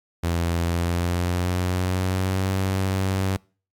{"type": "tone with pitch glide", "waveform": "sawtooth", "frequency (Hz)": [85, 95.41], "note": ["F2", "G2"], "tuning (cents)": [-46, -46], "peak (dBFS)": -17, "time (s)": [0.23, 3.37], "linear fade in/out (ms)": 10, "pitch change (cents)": 200, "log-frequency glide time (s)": [0.64, 2.49], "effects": ["noise-tail reverb RT60 0.4 s tail -26 dB re dry", "MP3 96 kbps"]}